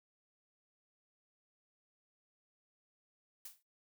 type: noise with exponential decay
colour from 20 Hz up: blue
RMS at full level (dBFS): -44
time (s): 3.45-3.63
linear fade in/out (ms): 5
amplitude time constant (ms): 37
effects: noise-tail reverb RT60 0.2 s tail -22 dB re dry